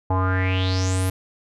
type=tone with low-pass filter sweep; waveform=square; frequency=93.3 Hz; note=F#2; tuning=15 cents sharp; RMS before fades=-21 dBFS; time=0.1-1.1 s; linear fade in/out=5 ms; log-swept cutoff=850 to 12000 Hz; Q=6.3; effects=none